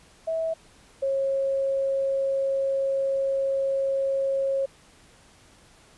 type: tone pair in turn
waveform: sine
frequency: 650 / 543.4 Hz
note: E5 / C#5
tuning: -24 / -35 cents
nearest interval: minor third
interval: 311 cents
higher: first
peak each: -24 / -22 dBFS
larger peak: second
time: 0.27-0.54 / 1.02-4.66 s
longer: second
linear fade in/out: 10 ms
effects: pink hiss -55 dBFS RMS until 5.97 s + resampled to 24000 Hz